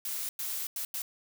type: noise bursts at uneven times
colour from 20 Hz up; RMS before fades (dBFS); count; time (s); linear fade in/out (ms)
blue; -35; 4; 0.05-0.29 / 0.39-0.67 / 0.76-0.85 / 0.94-1.02; 2
effects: none